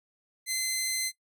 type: tone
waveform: 10% pulse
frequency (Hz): 2059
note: C7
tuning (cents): -28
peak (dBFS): -19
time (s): 0.46-1.12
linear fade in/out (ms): 50
effects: noise-tail reverb RT60 0.1 s tail -18 dB re dry